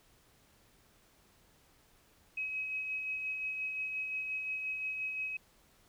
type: tone with tremolo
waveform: sine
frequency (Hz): 2547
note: D#7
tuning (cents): +40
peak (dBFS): -33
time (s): 2.37-5.37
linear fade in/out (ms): 5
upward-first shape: sine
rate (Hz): 5.7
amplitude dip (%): 35
effects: pink hiss -66 dBFS RMS until 5.88 s